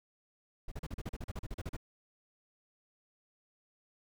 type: noise bursts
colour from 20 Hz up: brown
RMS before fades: -39 dBFS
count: 15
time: 0.68-1.767 s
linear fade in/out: 5 ms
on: 37 ms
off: 38 ms
effects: none